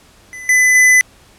square tone with level steps, 2007 Hz, B6, 27 cents sharp, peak -29 / -9 / -7 dBFS, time 0.33-1.01 s, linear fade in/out 0 ms, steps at 0.49 / 0.75 s, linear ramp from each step 2 ms, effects pink hiss -47 dBFS RMS until 1.38 s + low-pass 11000 Hz 12 dB/octave

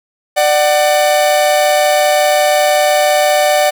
45% pulse tone pair together, 594.9 / 750 Hz, D5 / F#5, +22 / +23 cents, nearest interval major third, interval 401 cents, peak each -11 / -13 dBFS, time 0.36-3.71 s, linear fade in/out 20 ms, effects none

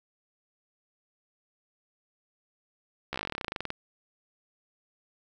slowing click train, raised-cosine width 0.3 ms, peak -16 dBFS, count 21, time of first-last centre 3.13-3.704 s, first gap 14 ms, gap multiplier 1.07, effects 9-bit

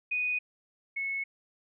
sine tone pair in turn, 2483 / 2196 Hz, D#7 / C#7, -4 / -17 cents, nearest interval major second, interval 213 cents, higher first, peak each -27 / -30 dBFS, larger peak first, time 0.11-0.39 / 0.96-1.24 s, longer neither, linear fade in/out 10 ms, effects none

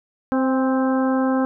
harmonic tone with a mistuned harmonic, 261.6 Hz, C4, in tune, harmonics 1 / 2 / 3 / 4 / 5 / 6, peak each -18 / -24 / -28 / -30 / -32 / -34 dBFS, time 0.32-1.45 s, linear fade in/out 0 ms, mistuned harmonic 3, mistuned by +28 cents, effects none

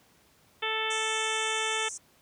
harmonic tone, 440 Hz, A4, in tune, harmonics 1 / 2 / 3 / 4 / 5 / 6 / 7 / 8, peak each -36 / -36 / -36 / -36 / -36 / -36 / -36 / -36 dBFS, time 0.62-1.89 s, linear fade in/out 10 ms
pink band-pass noise, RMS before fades -39 dBFS, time 0.9-1.98 s, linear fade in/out 10 ms, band 5800 to 9000 Hz, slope 96 dB/octave
effects pink hiss -62 dBFS RMS until 2.21 s + high-pass 80 Hz 12 dB/octave

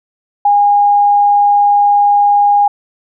sine tone, 817 Hz, G#5, 29 cents flat, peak -6 dBFS, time 0.45-2.68 s, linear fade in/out 5 ms, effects none

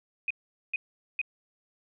sine tone bursts, 2500 Hz, D#7, 8 cents sharp, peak -26 dBFS, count 3, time 0.28-1.215 s, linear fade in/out 2 ms, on 25 ms, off 430 ms, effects none

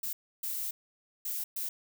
violet noise bursts at uneven times, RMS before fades -35 dBFS, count 4, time 0.03-0.13 / 0.43-0.71 / 1.25-1.44 / 1.56-1.69 s, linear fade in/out 5 ms, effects none

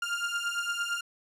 30% pulse beating tone pair, 1396.9 / 1405.7 Hz, F6 / F6, 0 / +11 cents, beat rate 8.8 Hz, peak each -30 dBFS, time 0.02-1.01 s, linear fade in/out 5 ms, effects low-pass 10000 Hz 12 dB/octave

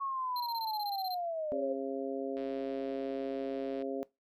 sine linear sweep, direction down, 1108.7 to 521 Hz, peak -33 dBFS, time 0-1.74 s, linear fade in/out 20 ms
square tone bursts, 4143 Hz, C8, 18 cents flat, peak -39 dBFS, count 13, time 0.36-1.145 s, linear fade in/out 2 ms, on 41 ms, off 21 ms
harmonic tone, 135.5 Hz, C#3, 39 cents flat, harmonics 2 / 3 / 4 / 5, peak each -38 / -39 / -38 / -44 dBFS, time 1.52-4.03 s, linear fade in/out 0 ms
click train, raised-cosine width 0.3 ms, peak -37 dBFS, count 184, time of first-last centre 2.37-3.822 s, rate 126 Hz
effects noise-tail reverb RT60 0.2 s tail -21 dB re dry

